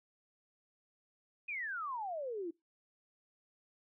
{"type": "exponential sweep", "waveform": "sine", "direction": "down", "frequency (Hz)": [2534, 318.8], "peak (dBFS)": -37, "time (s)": [1.48, 2.51], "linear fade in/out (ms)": 10, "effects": ["noise-tail reverb RT60 0.2 s tail -23 dB re dry"]}